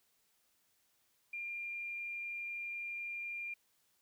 sine tone, 2396 Hz, D7, 34 cents sharp, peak -39 dBFS, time 1.33-3.54 s, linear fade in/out 5 ms, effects white hiss -75 dBFS RMS until 4.01 s

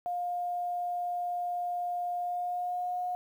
sine tone with pitch glide, 708 to 720.8 Hz, F5 to F#5, +23 to -45 cents, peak -30 dBFS, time 0.06-3.15 s, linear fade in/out 0 ms, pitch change +32 cents, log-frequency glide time 2.17-2.99 s, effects 10-bit

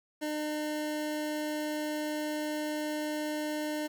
25% pulse tone, 302.8 Hz, D#4, 47 cents flat, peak -28 dBFS, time 0.21-3.88 s, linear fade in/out 20 ms, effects 10-bit

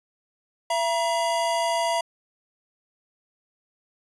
square tone pair together, 673 / 952.8 Hz, E5 / A#5, +36 / +38 cents, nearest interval tritone, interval 602 cents, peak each -25 / -26 dBFS, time 0.7-2.01 s, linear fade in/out 5 ms, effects resampled to 24000 Hz

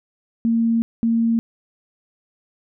sine tone bursts at uneven times, 229.4 Hz, A#3, 28 cents flat, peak -15 dBFS, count 2, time 0.45-0.82 / 1.03-1.39 s, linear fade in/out 0 ms, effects none

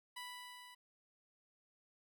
15% pulse tone with level ramp, 987.8 Hz, B5, in tune, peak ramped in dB -38 to -49 dBFS, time 0.16-0.75 s, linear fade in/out 10 ms, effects none

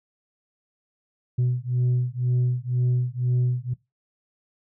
sine beating tone pair, 123.3 / 125.3 Hz, B2 / B2, -2 / +25 cents, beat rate 2 Hz, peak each -22 dBFS, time 1.38-3.74 s, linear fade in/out 10 ms, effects noise-tail reverb RT60 0.2 s tail -19 dB re dry + tanh soft clip ceiling -17 dBFS

